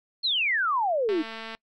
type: exponential sweep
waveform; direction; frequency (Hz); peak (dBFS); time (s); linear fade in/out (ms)
sine; down; 4358 to 292.7; -22; 0.23-1.23; 20
type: click train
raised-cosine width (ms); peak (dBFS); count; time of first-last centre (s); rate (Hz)
0.3; -22; 104; 1.09-1.55; 224
effects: noise-tail reverb RT60 0.1 s tail -25 dB re dry